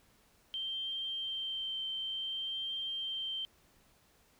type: tone with vibrato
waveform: sine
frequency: 3136 Hz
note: G7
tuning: in tune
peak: -35 dBFS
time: 0.54-3.45 s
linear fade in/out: 0 ms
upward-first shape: triangle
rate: 0.56 Hz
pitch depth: 13 cents each way
effects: pink hiss -67 dBFS RMS until 4.39 s